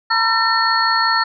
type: tone cluster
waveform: sine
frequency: 906 / 971 / 1350 / 1812 / 4354 Hz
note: A#5 / B5 / E6 / A#6 / C#8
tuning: -50 / -30 / +41 / -50 / -32 cents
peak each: -21 / -25 / -18 / -19 / -20 dBFS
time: 0.1-1.24 s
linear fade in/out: 10 ms
effects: none